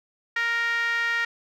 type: tone with band-pass filter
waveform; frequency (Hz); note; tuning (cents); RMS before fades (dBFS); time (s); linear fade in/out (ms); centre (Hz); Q
5% pulse; 466.2; A#4; 0; -25; 0.36-1.25; 5; 1700; 7.7
effects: none